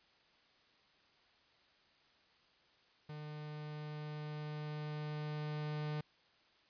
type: tone with level ramp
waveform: 45% pulse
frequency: 150.7 Hz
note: D3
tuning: 45 cents sharp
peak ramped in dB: -45 to -37 dBFS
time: 3.09-6.01 s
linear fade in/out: 5 ms
effects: white hiss -69 dBFS RMS until 6.69 s + resampled to 11025 Hz